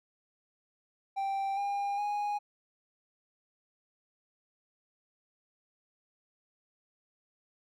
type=tone with pitch steps; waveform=triangle; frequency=784 / 804.6 / 825.8 Hz; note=G5 / G5 / G#5; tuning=0 / +45 / -10 cents; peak=-28 dBFS; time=1.16-2.39 s; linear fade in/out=20 ms; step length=410 ms; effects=none